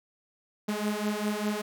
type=beating tone pair; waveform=sawtooth; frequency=207.5 / 212.5 Hz; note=G#3 / G#3; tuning=-1 / +40 cents; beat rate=5 Hz; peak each=-27 dBFS; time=0.68-1.62 s; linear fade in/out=10 ms; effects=none